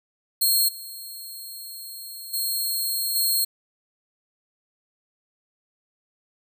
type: tone with level steps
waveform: 10% pulse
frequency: 4246 Hz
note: C8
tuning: 25 cents sharp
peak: -11 / -29 / -17 / -13 dBFS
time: 0.41-3.45 s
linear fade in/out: 10 ms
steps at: 0.68 / 2.33 / 3.15 s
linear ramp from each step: 10 ms
effects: none